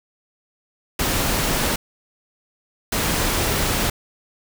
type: noise bursts at uneven times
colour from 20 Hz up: pink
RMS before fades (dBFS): -21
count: 2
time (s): 0.99-1.76 / 2.92-3.9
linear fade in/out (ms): 5
effects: none